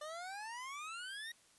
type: exponential sweep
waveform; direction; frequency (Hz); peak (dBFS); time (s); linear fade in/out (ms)
25% pulse; up; 591 to 1900; -40; 0.01-1.32; 5
effects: white hiss -67 dBFS RMS until 1.58 s + resampled to 24000 Hz

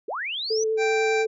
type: linear sweep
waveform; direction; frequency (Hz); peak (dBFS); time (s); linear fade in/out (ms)
sine; up; 344 to 6130; -27; 0.08-0.64; 5
type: tone with vibrato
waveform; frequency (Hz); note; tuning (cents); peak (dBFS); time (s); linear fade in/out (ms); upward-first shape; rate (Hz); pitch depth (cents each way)
sine; 440; A4; 0; -21; 0.5-1.27; 10; triangle; 10; 15
type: harmonic tone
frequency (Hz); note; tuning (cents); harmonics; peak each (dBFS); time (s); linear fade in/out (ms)
784; G5; 0; 1 / 2 / 3 / 5 / 6 / 7 / 8 / 9; -28 / -31 / -27 / -39 / -44 / -44 / -45 / -43; 0.77-1.26; 50
effects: none

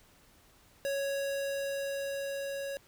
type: tone with level ramp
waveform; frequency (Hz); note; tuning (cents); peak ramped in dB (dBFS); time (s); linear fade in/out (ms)
square; 554.4; C#5; 0; -31 to -36; 0.85-2.77; 0
effects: pink hiss -62 dBFS RMS until 2.87 s

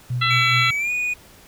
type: tone with tremolo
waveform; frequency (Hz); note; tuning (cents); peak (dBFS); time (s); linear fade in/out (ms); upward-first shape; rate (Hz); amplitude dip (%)
sine; 123.47; B2; 0; -20; 0.1-0.71; 5; sine; 4.8; 55
type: harmonic tone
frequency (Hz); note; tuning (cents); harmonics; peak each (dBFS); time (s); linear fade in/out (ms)
670; E5; +28; 2 / 3 / 4 / 5 / 6; -21 / -23 / -24 / -25 / -26; 0.21-0.71; 10
type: tone with pitch glide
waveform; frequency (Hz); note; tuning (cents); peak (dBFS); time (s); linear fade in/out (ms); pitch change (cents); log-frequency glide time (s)
triangle; 2274 to 2466; C#7 to D#7; +44 to -16; -19; 0.3-1.14; 10; +140; 0.76-0.91
effects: pink hiss -48 dBFS RMS until 1.47 s

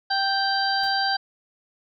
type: harmonic tone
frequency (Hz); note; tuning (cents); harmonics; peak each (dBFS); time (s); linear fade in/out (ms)
784; G5; 0; 1 / 2 / 4 / 5 / 6; -24 / -26 / -35 / -34 / -26; 0.1-1.17; 10
type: noise with exponential decay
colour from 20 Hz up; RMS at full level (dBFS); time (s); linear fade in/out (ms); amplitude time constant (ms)
pink; -40; 0.83-1; 5; 36
effects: none

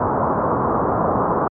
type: low-pass noise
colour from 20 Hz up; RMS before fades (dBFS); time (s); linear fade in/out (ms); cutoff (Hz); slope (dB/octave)
white; -19; 0-1.48; 5; 1200; 48
effects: high-pass 80 Hz 12 dB/octave

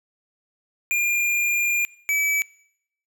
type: tone pair in turn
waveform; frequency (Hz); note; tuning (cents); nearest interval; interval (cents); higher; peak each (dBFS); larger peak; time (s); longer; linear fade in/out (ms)
square; 2406 / 2296; D7 / D7; +41 / -40; minor second; 81; first; -20; neither; 0.91-1.85 / 2.09-2.42; first; 0
effects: noise-tail reverb RT60 0.7 s tail -22 dB re dry

